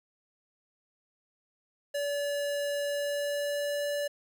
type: tone with pitch glide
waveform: square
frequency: 574 to 579.3 Hz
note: D5 to D5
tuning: -40 to -24 cents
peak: -30 dBFS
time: 1.94-4.08 s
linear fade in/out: 10 ms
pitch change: +16 cents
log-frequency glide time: 2.82-3.87 s
effects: 10-bit